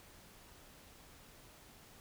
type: silence
effects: pink hiss -59 dBFS RMS until 2 s